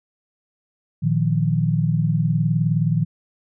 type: chord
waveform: sine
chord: Bb suspended fourth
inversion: none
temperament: just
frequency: 116.54 / 155.39 / 174.81 Hz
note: Bb2 / Eb3 / F3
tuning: 0 / -2 / +2 cents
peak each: -22 / -19 / -23 dBFS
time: 1.02-3.05 s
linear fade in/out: 20 ms
effects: none